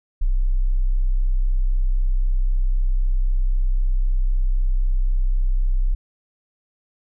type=tone; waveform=sine; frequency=31.93 Hz; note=C1; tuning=41 cents flat; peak=-15 dBFS; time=0.21-5.95 s; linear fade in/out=10 ms; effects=none